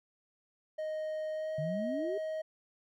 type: tone with pitch glide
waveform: triangle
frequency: 622.3 to 629.9 Hz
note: D#5 to D#5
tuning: 0 to +21 cents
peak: -32 dBFS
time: 0.78-2.42 s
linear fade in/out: 10 ms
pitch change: +21 cents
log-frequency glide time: 1.33-1.57 s
type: exponential sweep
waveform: sine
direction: up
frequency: 142.1 to 415.3 Hz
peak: -34 dBFS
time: 1.58-2.18 s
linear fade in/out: 5 ms
effects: none